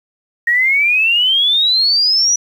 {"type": "exponential sweep", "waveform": "sine", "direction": "up", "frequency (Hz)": [1864.7, 5920], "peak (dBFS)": -10, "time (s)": [0.47, 2.36], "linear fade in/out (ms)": 5, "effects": ["7-bit"]}